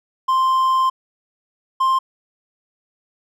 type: tone pair in turn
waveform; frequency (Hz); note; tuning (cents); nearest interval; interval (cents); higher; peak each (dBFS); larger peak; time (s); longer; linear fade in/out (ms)
triangle; 1046.5 / 1052.6; C6 / C6; 0 / +10; unison; 10; second; -12; neither; 0.28-0.9 / 1.8-1.99; first; 10
effects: none